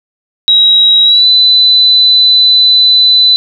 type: tone with pitch glide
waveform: sine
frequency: 3839 to 4000 Hz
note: B7 to B7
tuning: -50 to +21 cents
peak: -3 dBFS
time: 0.48-3.36 s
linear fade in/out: 0 ms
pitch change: +71 cents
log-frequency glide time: 1.04-1.27 s
effects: 7-bit